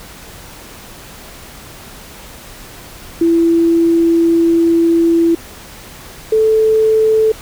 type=tone pair in turn; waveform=sine; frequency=334 / 438.5 Hz; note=E4 / A4; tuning=+23 / -6 cents; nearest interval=perfect fourth; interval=471 cents; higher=second; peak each=-8 dBFS; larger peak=neither; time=3.21-5.35 / 6.32-7.32 s; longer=first; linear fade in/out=5 ms; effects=pink hiss -35 dBFS RMS until 7.41 s